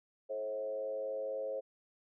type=tone with frequency modulation; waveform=sine; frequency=537 Hz; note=C5; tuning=45 cents sharp; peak=-35 dBFS; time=0.29-1.61 s; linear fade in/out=20 ms; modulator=104 Hz; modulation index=0.75; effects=none